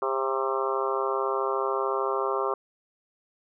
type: harmonic tone with a mistuned harmonic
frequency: 133.6 Hz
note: C3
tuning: 36 cents sharp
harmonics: 3 / 4 / 5 / 6 / 7 / 8 / 9 / 10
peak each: -29 / -32 / -35 / -36 / -35 / -32 / -32 / -37 dBFS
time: 0.02-2.54 s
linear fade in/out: 2 ms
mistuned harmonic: 9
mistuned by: -22 cents
effects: none